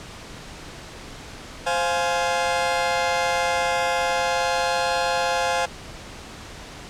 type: chord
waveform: sawtooth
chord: F minor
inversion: second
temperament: just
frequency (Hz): 523.8 / 698.5 / 838.1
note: C5 / F5 / Ab5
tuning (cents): +2 / 0 / +16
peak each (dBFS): -21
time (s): 1.66-5.66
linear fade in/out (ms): 10
effects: pink hiss -39 dBFS RMS until 6.89 s + low-pass 7000 Hz 12 dB/octave